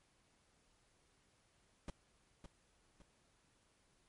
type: noise with echo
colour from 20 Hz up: brown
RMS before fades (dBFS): -43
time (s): 1.88-1.9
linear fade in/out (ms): 2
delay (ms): 560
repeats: 2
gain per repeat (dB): -8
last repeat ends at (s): 3.02
effects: pink hiss -74 dBFS RMS until 4.08 s + MP3 48 kbps